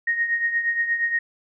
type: tone with tremolo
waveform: sine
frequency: 1864.7 Hz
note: A#6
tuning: in tune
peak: -17 dBFS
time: 0.07-1.19 s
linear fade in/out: 5 ms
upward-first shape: triangle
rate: 8.5 Hz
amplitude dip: 70%
effects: none